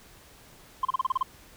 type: tone bursts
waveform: sine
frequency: 1046.5 Hz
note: C6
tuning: in tune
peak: -19 dBFS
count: 8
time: 0.83-1.229 s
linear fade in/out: 5 ms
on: 21 ms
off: 33 ms
effects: tanh soft clip ceiling -20 dBFS + pink hiss -53 dBFS RMS until 1.56 s